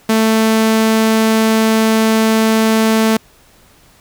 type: tone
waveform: sawtooth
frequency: 221.3 Hz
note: A3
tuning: 10 cents sharp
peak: -6 dBFS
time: 0.09-3.17 s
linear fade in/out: 5 ms
effects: pink hiss -48 dBFS RMS until 4 s